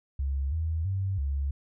sine tone with pitch steps, 68.6 / 80.6 / 96.3 / 69.7 Hz, C#2 / E2 / G2 / C#2, -17 / -38 / -30 / +10 cents, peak -26 dBFS, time 0.19-1.51 s, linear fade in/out 5 ms, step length 330 ms, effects none

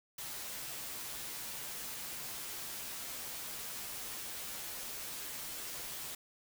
white noise with comb filter, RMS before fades -43 dBFS, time 0.18-6.15 s, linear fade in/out 5 ms, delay 11 ms, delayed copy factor -0.55, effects none

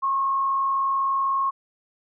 sine tone with frequency modulation, 1086 Hz, C#6, 36 cents flat, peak -20 dBFS, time 0.02-1.51 s, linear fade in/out 20 ms, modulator 40 Hz, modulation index 0.63, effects none

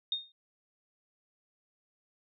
sine tone with exponential decay, 3685 Hz, A#7, 21 cents flat, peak -26 dBFS, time 0.12-0.32 s, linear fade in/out 2 ms, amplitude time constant 43 ms, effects none

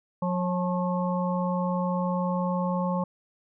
harmonic tone with a mistuned harmonic, 180.6 Hz, F#3, 42 cents flat, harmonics 1 / 3 / 5 / 6, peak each -26 / -31 / -33 / -34 dBFS, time 0.22-3.04 s, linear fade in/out 5 ms, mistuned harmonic 5, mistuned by -58 cents, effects none

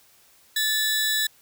sawtooth tone pair together, 1746 / 3920 Hz, A6 / B7, -14 / -14 cents, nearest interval octave + major second, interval 1400 cents, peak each -21 dBFS, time 0.56-1.27 s, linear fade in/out 5 ms, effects white hiss -57 dBFS RMS until 1.41 s

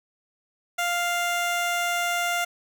15% pulse tone, 698.5 Hz, F5, in tune, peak -17 dBFS, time 0.78-2.45 s, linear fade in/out 10 ms, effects none

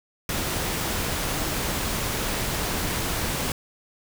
pink noise, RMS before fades -27 dBFS, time 0.29-3.52 s, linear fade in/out 2 ms, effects none

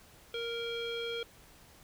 square tone with low-pass filter, 466.2 Hz, A#4, in tune, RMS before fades -37 dBFS, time 0.34-1.23 s, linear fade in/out 2 ms, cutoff 3200 Hz, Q 4.9, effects pink hiss -58 dBFS RMS until 1.83 s

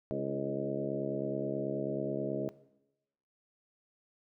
harmonic tone with a mistuned harmonic, 69.3 Hz, C#2, in tune, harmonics 2 / 3 / 4 / 5 / 6 / 7 / 8 / 9, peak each -41 / -40 / -41 / -40 / -39 / -44 / -42 / -38 dBFS, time 0.11-2.49 s, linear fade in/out 0 ms, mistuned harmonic 5, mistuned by -32 cents, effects noise-tail reverb RT60 0.9 s tail -18 dB re dry

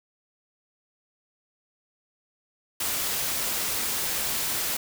white noise, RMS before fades -28 dBFS, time 2.8-4.77 s, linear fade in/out 5 ms, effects none

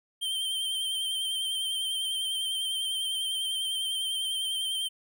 square tone with vibrato, 3132 Hz, G7, 2 cents flat, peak -29 dBFS, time 0.21-4.89 s, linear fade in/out 20 ms, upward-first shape sine, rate 10 Hz, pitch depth 33 cents each way, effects none

